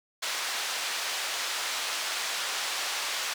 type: band-pass noise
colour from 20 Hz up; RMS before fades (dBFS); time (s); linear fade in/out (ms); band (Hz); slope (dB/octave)
white; -32; 0.22-3.34; 10; 700 to 5200; 12
effects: none